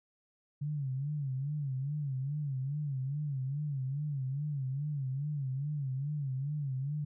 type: tone with vibrato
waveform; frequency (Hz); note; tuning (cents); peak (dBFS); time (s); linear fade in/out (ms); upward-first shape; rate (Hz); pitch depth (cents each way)
sine; 140; C#3; +18; -32; 0.61-7.05; 10; sine; 2.4; 130
effects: none